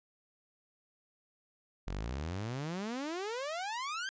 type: exponential sweep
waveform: sawtooth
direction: up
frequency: 42.6 to 1619 Hz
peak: -32 dBFS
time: 1.87-4.09 s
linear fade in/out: 0 ms
effects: resampled to 16000 Hz